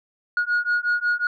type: beating tone pair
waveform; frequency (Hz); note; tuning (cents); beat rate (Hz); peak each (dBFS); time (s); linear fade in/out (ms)
sine; 1441 / 1446.5; F#6 / F#6; -46 / -40; 5.5; -21 / -21; 0.37-1.27; 2
effects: tanh soft clip ceiling -16 dBFS